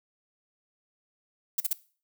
violet noise bursts, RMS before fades -26 dBFS, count 3, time 1.58-1.731 s, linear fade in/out 5 ms, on 23 ms, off 41 ms, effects noise-tail reverb RT60 0.4 s tail -19 dB re dry

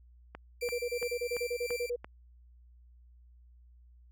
click train, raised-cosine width 0.5 ms, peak -27 dBFS, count 6, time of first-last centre 0.35-2.045 s, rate 2.95 Hz
sawtooth tone with tremolo, 2350 Hz, D7, 1 cent sharp, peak -34 dBFS, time 0.61-1.9 s, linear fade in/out 5 ms, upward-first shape sine, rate 2.9 Hz, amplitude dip 40%
sine tone bursts, 484 Hz, B4, 35 cents flat, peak -30 dBFS, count 14, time 0.62-1.962 s, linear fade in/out 10 ms, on 68 ms, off 30 ms
effects added 60 Hz sine -55 dBFS peak until 4.11 s

